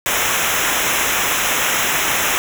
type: noise with comb filter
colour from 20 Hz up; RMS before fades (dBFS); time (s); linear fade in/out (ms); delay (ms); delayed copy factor
pink; -18; 0.06-2.38; 0; 0.22; -0.9
effects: none